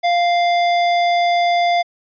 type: tone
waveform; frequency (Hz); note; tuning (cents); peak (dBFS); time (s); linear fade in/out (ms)
square; 697; F5; -4; -14; 0.03-1.83; 20
effects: resampled to 11025 Hz

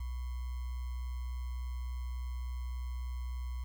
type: tone with sample-and-hold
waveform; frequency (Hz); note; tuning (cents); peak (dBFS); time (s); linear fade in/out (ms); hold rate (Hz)
sine; 61.74; B1; 0; -35; 0-3.64; 5; 1050
effects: none

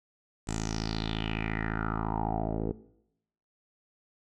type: tone with low-pass filter sweep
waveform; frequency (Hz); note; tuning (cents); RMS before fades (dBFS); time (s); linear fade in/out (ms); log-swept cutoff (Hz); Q
10% pulse; 54.5; A1; -16; -32; 0.47-2.72; 10; 8000 to 460; 5.4
effects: noise-tail reverb RT60 0.8 s tail -18 dB re dry

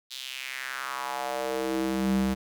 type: tone with high-pass filter sweep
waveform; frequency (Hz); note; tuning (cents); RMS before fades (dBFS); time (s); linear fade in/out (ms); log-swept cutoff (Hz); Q
square; 65.41; C2; 0; -30; 0.1-2.35; 20; 3900 to 140; 3
effects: none

